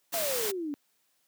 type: noise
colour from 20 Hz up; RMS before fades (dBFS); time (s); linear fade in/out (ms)
white; -32; 0.12-0.52; 20
type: exponential sweep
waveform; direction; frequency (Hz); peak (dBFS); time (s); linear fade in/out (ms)
sine; down; 698.5 to 277.6; -31; 0.14-0.74; 0
effects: white hiss -72 dBFS RMS until 1.27 s + high-pass 150 Hz 12 dB/octave